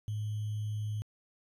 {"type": "tone with sample-and-hold", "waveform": "sine", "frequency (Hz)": 106.3, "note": "G#2", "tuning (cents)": 41, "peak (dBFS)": -32, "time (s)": [0.08, 1.02], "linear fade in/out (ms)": 0, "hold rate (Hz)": 3150, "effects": ["resampled to 32000 Hz"]}